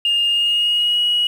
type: tone with pitch glide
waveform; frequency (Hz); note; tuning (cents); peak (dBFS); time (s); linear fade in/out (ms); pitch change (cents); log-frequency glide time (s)
sine; 2827 to 2906; F7 to F#7; +20 to -32; -13; 0.05-1.27; 2; +48; 0.29-0.98
effects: tanh soft clip ceiling -11 dBFS + 7-bit